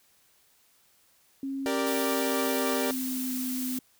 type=tone with pitch glide; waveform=sine; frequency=271.8 to 255.1 Hz; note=C#4 to C4; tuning=-34 to -44 cents; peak=-30 dBFS; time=1.43-3.79 s; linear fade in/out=2 ms; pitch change=-110 cents; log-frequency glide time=1.82-3.38 s
type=chord; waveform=sawtooth; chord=G minor; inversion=none; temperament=equal with one note detuned; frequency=390.4 / 466.2 / 587.3 Hz; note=G4 / Bb4 / D5; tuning=-7 / 0 / 0 cents; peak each=-28 dBFS; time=1.66-2.91 s; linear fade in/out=0 ms
type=noise; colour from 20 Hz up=blue; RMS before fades=-36 dBFS; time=1.86-3.79 s; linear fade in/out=10 ms
effects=white hiss -64 dBFS RMS until 3.99 s